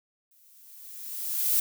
violet noise with exponential growth, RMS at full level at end -22 dBFS, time 0.31-1.6 s, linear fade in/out 5 ms, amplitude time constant 280 ms, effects none

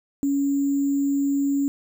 sine tone with sample-and-hold, 279.7 Hz, C#4, 16 cents sharp, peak -19 dBFS, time 0.23-1.68 s, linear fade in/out 0 ms, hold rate 7350 Hz, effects none

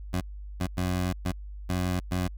20% pulse tone bursts at uneven times, 90.8 Hz, F#2, 32 cents flat, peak -21 dBFS, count 6, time 0.13-0.21 / 0.6-0.67 / 0.77-1.13 / 1.25-1.32 / 1.69-2 / 2.11-2.28 s, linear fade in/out 10 ms, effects added 50 Hz sine -37 dBFS peak until 2.37 s

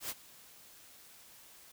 white noise with ADSR envelope, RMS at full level -37 dBFS, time 0-1.72 s, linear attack 97 ms, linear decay 38 ms, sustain -20 dB, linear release 7 ms, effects none

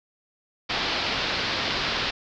white low-pass noise, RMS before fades -27 dBFS, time 0.69-2.11 s, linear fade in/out 10 ms, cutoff 4800 Hz, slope 48 dB/octave, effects none

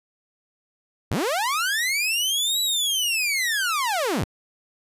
sawtooth linear two-way sweep, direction up then down, 64.3 to 3951 to 64.3 Hz, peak -18 dBFS, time 1.11-4.24 s, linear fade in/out 0 ms, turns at 2.61 s, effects resampled to 32000 Hz

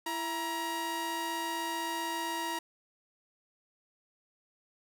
sawtooth tone pair together, 334.3 / 947.2 Hz, E4 / A#5, +24 / +27 cents, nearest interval octave + tritone, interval 1803 cents, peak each -35 / -30 dBFS, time 0.06-2.59 s, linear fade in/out 5 ms, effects none

